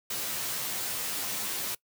white noise with comb filter, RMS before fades -33 dBFS, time 0.1-1.75 s, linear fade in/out 5 ms, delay 12 ms, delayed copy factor -0.85, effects noise-tail reverb RT60 0.1 s tail -22 dB re dry + high-pass 80 Hz 12 dB/octave

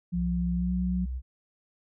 sine tone with pitch glide, 175.5 to 181.9 Hz, F3 to F#3, +9 to -29 cents, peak -26 dBFS, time 0.12-1.06 s, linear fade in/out 20 ms, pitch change +62 cents, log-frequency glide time 0.55-0.72 s
sine tone, 63.5 Hz, B1, 49 cents sharp, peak -30 dBFS, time 0.13-1.22 s, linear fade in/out 50 ms
effects none

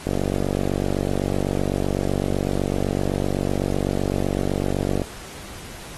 click train, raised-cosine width 2 ms, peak -9 dBFS, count 238, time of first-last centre 0.07-5.018 s, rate 47.9 Hz, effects pink hiss -39 dBFS RMS until 5.97 s + AAC 32 kbps

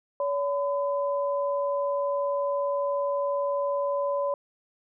sine tone pair together, 567.3 / 1010 Hz, C#5 / B5, +40 / +39 cents, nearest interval minor seventh, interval 999 cents, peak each -25 / -31 dBFS, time 0.2-4.34 s, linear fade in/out 2 ms, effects none

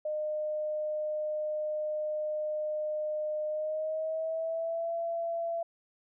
sine tone with pitch glide, 610 to 672.9 Hz, D#5 to E5, -34 to +35 cents, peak -30 dBFS, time 0.05-5.63 s, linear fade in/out 5 ms, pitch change +169 cents, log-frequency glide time 3.47-4.93 s, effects none

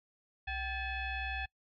sine tone with frequency modulation, 900 Hz, A5, 39 cents sharp, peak -34 dBFS, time 0.47-1.46 s, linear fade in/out 10 ms, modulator 836 Hz, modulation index 2.4, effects noise-tail reverb RT60 0.1 s tail -25 dB re dry + MP3 48 kbps

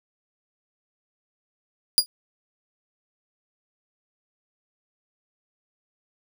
sawtooth tone with exponential decay, 4859 Hz, D#8, 42 cents flat, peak -7 dBFS, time 1.98-2.06 s, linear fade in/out 0 ms, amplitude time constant 17 ms, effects none

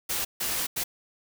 white noise bursts at uneven times, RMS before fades -29 dBFS, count 3, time 0.09-0.25 / 0.4-0.67 / 0.76-0.84 s, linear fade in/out 10 ms, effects none

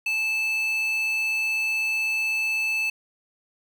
square tone with high-pass filter, 876 Hz, A5, 8 cents flat, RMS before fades -25 dBFS, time 0.06-2.9 s, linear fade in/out 5 ms, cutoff 2700 Hz, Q 6.6, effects none

